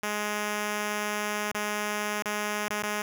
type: tone with dropouts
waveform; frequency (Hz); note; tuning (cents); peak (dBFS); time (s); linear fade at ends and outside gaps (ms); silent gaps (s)
5% pulse; 209.1; G#3; +12; -17; 0.03-3.02; 2; 1.517-1.546 / 2.223-2.257 / 2.683-2.704 / 2.824-2.833
effects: none